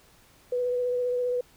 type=tone with vibrato; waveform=sine; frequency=493.9 Hz; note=B4; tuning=in tune; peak=-24 dBFS; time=0.52-1.41 s; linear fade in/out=5 ms; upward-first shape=sine; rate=15 Hz; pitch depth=16 cents each way; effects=pink hiss -58 dBFS RMS until 1.56 s